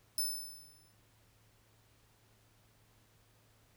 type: tone with exponential decay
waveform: 10% pulse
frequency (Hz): 5274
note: E8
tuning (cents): 0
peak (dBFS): -24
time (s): 0.18-0.92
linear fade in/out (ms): 2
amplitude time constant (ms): 160
effects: added 109 Hz sine -69 dBFS peak until 3.76 s + pink hiss -69 dBFS RMS until 3.76 s